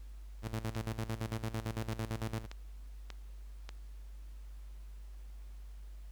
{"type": "tone with tremolo", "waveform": "sawtooth", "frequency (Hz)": 111.5, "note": "A2", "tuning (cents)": 23, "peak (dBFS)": -30, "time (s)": [0.42, 2.47], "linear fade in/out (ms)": 50, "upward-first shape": "square", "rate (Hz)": 8.9, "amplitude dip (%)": 80}
{"type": "click train", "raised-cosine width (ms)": 0.2, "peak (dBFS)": -27, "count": 6, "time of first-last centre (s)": [0.75, 3.691], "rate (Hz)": 1.7}
{"effects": ["added 50 Hz sine -45 dBFS peak until 6.11 s", "pink hiss -67 dBFS RMS until 6.11 s"]}